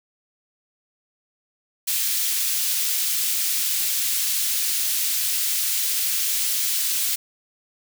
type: high-pass noise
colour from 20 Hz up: white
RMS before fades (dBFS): -23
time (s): 1.87-7.16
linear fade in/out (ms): 10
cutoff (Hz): 2800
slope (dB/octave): 12
effects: none